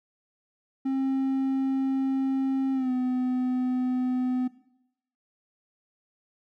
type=tone with pitch glide; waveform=triangle; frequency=267.2 to 253.1 Hz; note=C4 to B3; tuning=+36 to +43 cents; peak=-22 dBFS; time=0.85-4.48 s; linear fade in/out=10 ms; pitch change=-93 cents; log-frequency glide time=2.73-2.91 s; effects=noise-tail reverb RT60 0.8 s tail -17 dB re dry